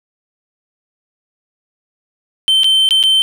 triangle tone with dropouts, 3100 Hz, G7, 20 cents flat, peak -7 dBFS, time 2.48-3.22 s, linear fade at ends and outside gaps 0 ms, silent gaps 2.634-2.643 / 2.89-2.908 / 3.029-3.037 s, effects none

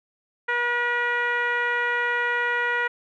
10% pulse tone with low-pass filter, 481.3 Hz, B4, 45 cents flat, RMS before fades -24 dBFS, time 0.48-2.88 s, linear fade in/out 10 ms, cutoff 1800 Hz, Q 2.9, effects none

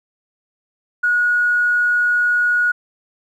triangle tone with tanh clipping, 1453 Hz, F#6, 32 cents flat, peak -13 dBFS, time 1.03-2.72 s, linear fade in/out 10 ms, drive 3 dB, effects none

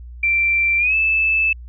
sine tone with pitch glide, 2352 to 2625 Hz, D7 to E7, +2 to -8 cents, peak -14 dBFS, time 0.23-1.53 s, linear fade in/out 5 ms, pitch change +190 cents, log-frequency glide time 0.78-0.95 s, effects added 60 Hz sine -33 dBFS peak until 1.68 s

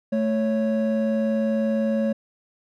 triangle tone pair together, 220 / 554.4 Hz, A3 / C#5, 0 / 0 cents, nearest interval octave + major third, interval 1600 cents, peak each -19 / -22 dBFS, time 0.12-2.13 s, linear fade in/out 10 ms, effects tanh soft clip ceiling -11 dBFS

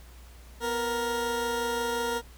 20% pulse tone pair together, 246.9 / 468.2 Hz, B3 / A#4, 0 / +8 cents, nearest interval major seventh, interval 1108 cents, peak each -32 / -23 dBFS, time 0.6-2.22 s, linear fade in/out 50 ms, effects added 60 Hz sine -47 dBFS peak until 2.37 s + pink hiss -55 dBFS RMS until 2.37 s

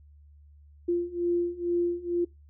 sine beating tone pair, 346.3 / 348.5 Hz, F4 / F4, -15 / -4 cents, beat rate 2.2 Hz, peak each -29 / -27 dBFS, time 0.88-2.25 s, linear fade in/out 10 ms, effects noise-tail reverb RT60 0.2 s tail -22 dB re dry + added 73 Hz sine -51 dBFS peak until 2.49 s

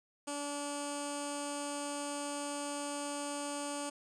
15% pulse tone with low-pass filter, 288.3 Hz, D4, 32 cents flat, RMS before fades -39 dBFS, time 0.27-3.9 s, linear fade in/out 10 ms, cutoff 8400 Hz, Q 5.4, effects none

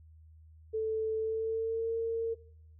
sine tone with pitch glide, 440 to 456 Hz, A4 to A#4, 0 to -38 cents, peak -29 dBFS, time 0.73-2.35 s, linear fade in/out 20 ms, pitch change +62 cents, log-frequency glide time 1.17-1.93 s, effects noise-tail reverb RT60 0.6 s tail -19 dB re dry + added 79 Hz sine -53 dBFS peak until 2.79 s

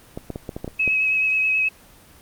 clicks, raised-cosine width 2 ms, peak -15 dBFS, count 8, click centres 0.175 / 0.303 / 0.359 / 0.492 / 0.565 / 0.645 / 0.678 / 0.877 s
sine tone with vibrato, 2559 Hz, D#7, 48 cents sharp, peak -17 dBFS, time 0.79-1.69 s, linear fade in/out 10 ms, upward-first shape sine, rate 9.3 Hz, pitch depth 19 cents each way
effects pink hiss -49 dBFS RMS until 2.21 s + Opus 24 kbps

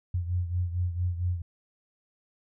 sine beating tone pair, 88 / 92.4 Hz, F2 / F#2, +14 / -2 cents, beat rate 4.4 Hz, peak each -27 / -33 dBFS, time 0.14-1.42 s, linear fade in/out 5 ms, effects none

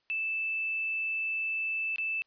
sine tone with dropouts, 2637 Hz, E7, in tune, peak -29 dBFS, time 0.1-2.22 s, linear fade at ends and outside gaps 0 ms, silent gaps 1.96-1.983 s, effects white hiss -74 dBFS RMS until 2.26 s + resampled to 11025 Hz

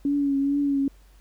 sine tone with vibrato, 280.7 Hz, C#4, 22 cents sharp, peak -20 dBFS, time 0.05-0.88 s, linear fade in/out 2 ms, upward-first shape triangle, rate 2.3 Hz, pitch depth 42 cents each way, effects added 48 Hz sine -50 dBFS peak until 1.2 s + pink hiss -61 dBFS RMS until 1.2 s

